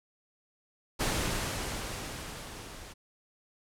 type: noise with level ramp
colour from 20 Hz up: pink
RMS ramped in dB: -29 to -47 dBFS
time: 0.99-2.94 s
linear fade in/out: 20 ms
effects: low-pass 11000 Hz 12 dB/octave